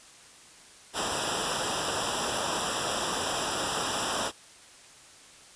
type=noise with comb filter; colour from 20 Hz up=pink; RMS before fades=-30 dBFS; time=0.93-4.32 s; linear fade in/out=50 ms; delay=0.46 ms; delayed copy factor=-1; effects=white hiss -52 dBFS RMS until 5.55 s + resampled to 22050 Hz